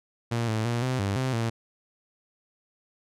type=tone with pitch steps; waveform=sawtooth; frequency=117.1 / 110 / 118.7 / 128.7 / 99.2 / 130.3 / 114.7 Hz; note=A#2 / A2 / A#2 / C3 / G2 / C3 / A#2; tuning=+8 / 0 / +32 / -28 / +21 / -7 / -28 cents; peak=-21 dBFS; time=0.31-1.5 s; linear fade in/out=10 ms; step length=170 ms; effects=low-pass 9000 Hz 12 dB/octave